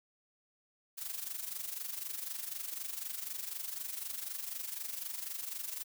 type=noise with amplitude modulation; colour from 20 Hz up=blue; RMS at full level=-38 dBFS; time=0.97-5.84 s; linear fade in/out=20 ms; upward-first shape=sine; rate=24 Hz; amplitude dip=70%; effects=none